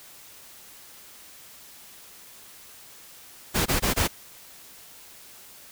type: noise bursts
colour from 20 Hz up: pink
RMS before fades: -23 dBFS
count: 4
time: 3.54-4.08 s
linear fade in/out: 20 ms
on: 120 ms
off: 20 ms
effects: white hiss -48 dBFS RMS until 5.71 s